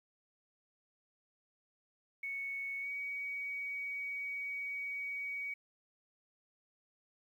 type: tone with pitch glide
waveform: sine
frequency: 2217 to 2256 Hz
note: C#7 to C#7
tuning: 0 to +30 cents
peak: -37 dBFS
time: 2.23-5.54 s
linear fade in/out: 5 ms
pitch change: +30 cents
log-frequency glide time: 2.81-2.88 s
effects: 11-bit